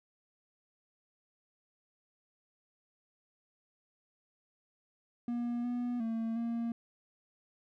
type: tone with pitch steps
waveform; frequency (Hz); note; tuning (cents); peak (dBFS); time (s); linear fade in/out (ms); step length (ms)
triangle; 239 / 243.5 / 226.3 / 232.6; A#3 / B3 / A3 / A#3; +43 / -24 / +49 / -4; -30; 5.28-6.72; 2; 360
effects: none